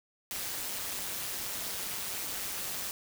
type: noise with amplitude modulation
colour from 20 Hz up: white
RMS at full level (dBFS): -34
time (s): 0.31-2.91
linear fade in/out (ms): 0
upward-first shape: sine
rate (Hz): 196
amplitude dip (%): 60
effects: none